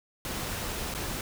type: noise with dropouts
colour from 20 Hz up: pink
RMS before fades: -34 dBFS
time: 0.25-1.21 s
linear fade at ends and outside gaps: 1 ms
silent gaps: 0.94-0.948 s
effects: none